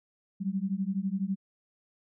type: beating tone pair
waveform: sine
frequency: 187.5 / 199.5 Hz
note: F#3 / G3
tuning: +23 / +31 cents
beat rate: 12 Hz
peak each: -31 dBFS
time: 0.4-1.36 s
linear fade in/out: 20 ms
effects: none